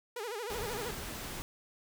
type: tone with vibrato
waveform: sawtooth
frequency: 446.2 Hz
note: A4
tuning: 24 cents sharp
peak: -33 dBFS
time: 0.16-0.91 s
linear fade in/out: 5 ms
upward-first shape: sine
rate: 13 Hz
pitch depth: 180 cents each way
type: noise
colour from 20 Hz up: pink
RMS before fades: -41 dBFS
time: 0.5-1.42 s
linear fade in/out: 0 ms
effects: none